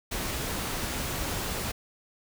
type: noise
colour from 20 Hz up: pink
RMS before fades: -32 dBFS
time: 0.11-1.72 s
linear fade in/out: 10 ms
effects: none